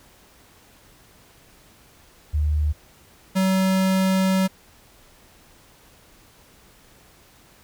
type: tone pair in turn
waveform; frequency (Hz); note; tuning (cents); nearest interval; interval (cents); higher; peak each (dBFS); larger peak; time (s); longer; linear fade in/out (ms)
sine / square; 75.2 / 189.49; D2 / F#3; +42 / +42; octave + major third; 1600; second; -18; neither; 2.33-2.73 / 3.35-4.48; second; 20
effects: pink hiss -53 dBFS RMS until 7.63 s